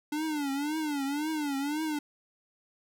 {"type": "tone with vibrato", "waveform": "square", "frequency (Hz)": 293.7, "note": "D4", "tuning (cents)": 0, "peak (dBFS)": -30, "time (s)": [0.12, 1.99], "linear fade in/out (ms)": 5, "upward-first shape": "triangle", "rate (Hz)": 1.9, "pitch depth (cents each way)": 150, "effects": []}